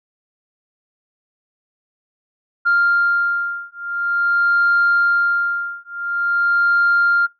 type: beating tone pair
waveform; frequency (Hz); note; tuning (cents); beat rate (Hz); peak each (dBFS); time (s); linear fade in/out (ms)
sine; 1396.9 / 1397.37; F6 / F6; 0 / +1; 0.47; -17; 2.65-7.27; 20
effects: noise-tail reverb RT60 0.2 s tail -22 dB re dry + tanh soft clip ceiling -8 dBFS